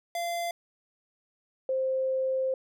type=tone pair in turn; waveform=square / sine; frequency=688 / 524.7 Hz; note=F5 / C5; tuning=-26 / +5 cents; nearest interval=perfect fourth; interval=469 cents; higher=first; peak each=-30 / -25 dBFS; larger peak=second; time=0.15-0.51 / 1.69-2.54 s; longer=second; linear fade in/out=2 ms; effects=none